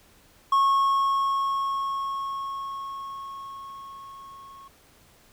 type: tone with level ramp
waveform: triangle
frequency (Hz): 1095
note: C#6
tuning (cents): -22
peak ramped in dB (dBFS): -15 to -42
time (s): 0.52-4.68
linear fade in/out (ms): 5
effects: pink hiss -57 dBFS RMS until 5.32 s